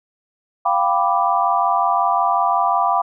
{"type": "chord", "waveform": "sine", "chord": "G dominant seventh", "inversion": "third", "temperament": "equal", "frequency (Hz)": [698.5, 784, 987.8, 1174.7], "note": ["F5", "G5", "B5", "D6"], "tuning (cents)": [0, 0, 0, 0], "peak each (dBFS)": -20, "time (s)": [0.65, 3.02], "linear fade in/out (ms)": 10, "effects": []}